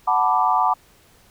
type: chord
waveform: sine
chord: B minor seventh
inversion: second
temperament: equal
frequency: 740 / 880 / 987.8 / 1174.7 Hz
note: F#5 / A5 / B5 / D6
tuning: 0 / 0 / 0 / 0 cents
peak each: -21 dBFS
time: 0.07-0.74 s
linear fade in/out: 10 ms
effects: pink hiss -54 dBFS RMS until 1.3 s